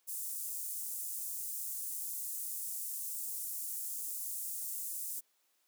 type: high-pass noise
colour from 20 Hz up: pink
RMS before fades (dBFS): -40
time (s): 0.07-5.21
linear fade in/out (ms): 20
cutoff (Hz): 8200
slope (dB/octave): 24
effects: white hiss -75 dBFS RMS until 5.67 s + high-pass 300 Hz 12 dB/octave